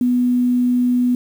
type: tone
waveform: sine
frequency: 246.9 Hz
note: B3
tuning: in tune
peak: -13 dBFS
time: 0.01-1.15 s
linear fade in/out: 2 ms
effects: 7-bit